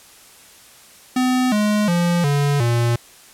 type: tone with pitch steps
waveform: square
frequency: 253.8 / 209.8 / 173.35 / 143.27 / 118.4 Hz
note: B3 / G#3 / F3 / D3 / A#2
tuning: +47 / +18 / -13 / -43 / +27 cents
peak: -16 dBFS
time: 1.16-2.96 s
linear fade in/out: 5 ms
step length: 360 ms
effects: white hiss -46 dBFS RMS until 3.33 s + low-pass 12000 Hz 12 dB/octave